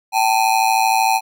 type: ring-modulated tone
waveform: square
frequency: 830.6 Hz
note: G#5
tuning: in tune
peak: -11 dBFS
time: 0.12-1.21 s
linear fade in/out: 50 ms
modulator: 56.5 Hz
effects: none